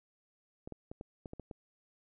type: clicks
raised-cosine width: 2 ms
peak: -30 dBFS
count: 8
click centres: 0.675 / 0.723 / 0.915 / 1.011 / 1.258 / 1.334 / 1.397 / 1.512 s
effects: none